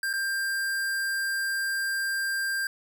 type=tone with dropouts; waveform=square; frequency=1589 Hz; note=G6; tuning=23 cents sharp; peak=-27 dBFS; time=0.03-2.67 s; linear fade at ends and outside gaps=2 ms; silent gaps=0.13-0.136 s; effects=none